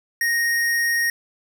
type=tone; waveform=square; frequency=1864.7 Hz; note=A#6; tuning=in tune; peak=-19 dBFS; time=0.21-1.1 s; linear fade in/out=2 ms; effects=none